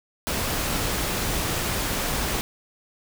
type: noise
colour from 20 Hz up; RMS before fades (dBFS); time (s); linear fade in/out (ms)
pink; -26; 0.27-2.41; 0
effects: none